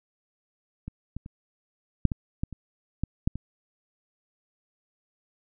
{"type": "clicks", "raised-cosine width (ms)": 5, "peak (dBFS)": [-23, -22, -28, -6, -16, -15, -26, -14, -10, -21], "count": 10, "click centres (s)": [0.88, 1.166, 1.261, 2.053, 2.118, 2.435, 2.527, 3.036, 3.275, 3.356], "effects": []}